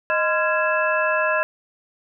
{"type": "tone cluster", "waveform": "sine", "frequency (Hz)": [622, 1025, 1377, 1664, 2635], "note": ["D#5", "C6", "F6", "G#6", "E7"], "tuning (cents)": [-1, -36, -25, 3, -1], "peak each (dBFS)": [-22, -25, -26, -23, -28], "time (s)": [0.1, 1.43], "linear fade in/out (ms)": 0, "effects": []}